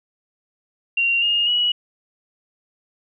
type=tone with pitch steps; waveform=sine; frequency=2761 / 2840 / 2922 Hz; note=F7 / F7 / F#7; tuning=-20 / +28 / -22 cents; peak=-16 dBFS; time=0.97-1.72 s; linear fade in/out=5 ms; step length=250 ms; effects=none